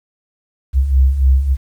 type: beating tone pair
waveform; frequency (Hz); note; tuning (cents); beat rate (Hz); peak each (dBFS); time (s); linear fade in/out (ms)
sine; 63.9 / 67.4; C2 / C#2; -40 / -48; 3.5; -16 / -10; 0.73-1.57; 50
effects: 8-bit